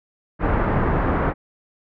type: low-pass noise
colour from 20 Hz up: pink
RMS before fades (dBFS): -20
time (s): 0.39-1.34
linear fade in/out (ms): 50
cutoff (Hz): 1600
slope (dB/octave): 24
effects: none